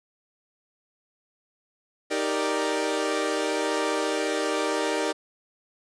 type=chord; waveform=sawtooth; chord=Eb major seventh; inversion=none; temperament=equal; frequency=311.1 / 392 / 466.2 / 587.3 Hz; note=Eb4 / G4 / Bb4 / D5; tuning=0 / 0 / 0 / 0 cents; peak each=-26 dBFS; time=2.1-5.13 s; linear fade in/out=20 ms; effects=resampled to 22050 Hz